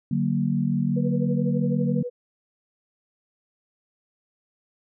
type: chord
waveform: sine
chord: D augmented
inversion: none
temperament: equal with one note detuned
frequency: 146.83 / 187.25 / 233.1 Hz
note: D3 / F#3 / A#3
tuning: 0 / +21 / 0 cents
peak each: -25 dBFS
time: 0.11-2.03 s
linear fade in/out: 5 ms
type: tone with tremolo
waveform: sine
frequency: 490.1 Hz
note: B4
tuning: 13 cents flat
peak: -26 dBFS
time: 0.96-2.1 s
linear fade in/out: 10 ms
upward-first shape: triangle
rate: 12 Hz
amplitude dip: 95%
effects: none